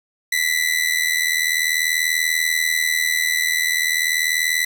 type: ring-modulated tone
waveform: sawtooth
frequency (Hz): 1989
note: B6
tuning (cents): +12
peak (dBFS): -11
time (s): 0.32-4.65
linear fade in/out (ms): 5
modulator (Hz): 40.2
effects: none